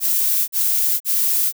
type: noise bursts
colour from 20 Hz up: violet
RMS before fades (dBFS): -18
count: 3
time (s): 0-1.526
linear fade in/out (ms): 50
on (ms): 480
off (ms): 43
effects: none